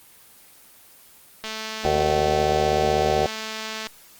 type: click train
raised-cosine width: 0.2 ms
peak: -14 dBFS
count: 533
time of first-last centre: 1.44-3.869 s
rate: 219 Hz
type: harmonic tone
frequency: 76 Hz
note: D#2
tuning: 40 cents flat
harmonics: 1 / 2 / 3 / 5 / 6 / 7 / 8 / 9 / 10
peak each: -31 / -31 / -35 / -26 / -25 / -30 / -26 / -32 / -23 dBFS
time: 1.85-3.26 s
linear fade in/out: 0 ms
effects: white hiss -50 dBFS RMS until 4.19 s + Opus 24 kbps